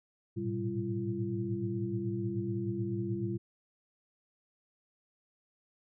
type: tone cluster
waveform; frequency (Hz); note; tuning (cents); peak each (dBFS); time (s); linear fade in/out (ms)
sine; 106.9 / 113.8 / 123.2 / 194.3 / 341.1; A2 / A#2 / B2 / G3 / F4; -49 / -41 / -4 / -15 / -41; -40 / -39 / -39 / -37 / -36; 0.36-3.38; 20
effects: none